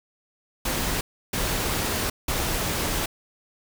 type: noise bursts at uneven times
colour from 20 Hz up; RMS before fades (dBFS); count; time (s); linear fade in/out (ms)
pink; -26; 3; 0.65-1.01 / 1.33-2.1 / 2.28-3.06; 5
effects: none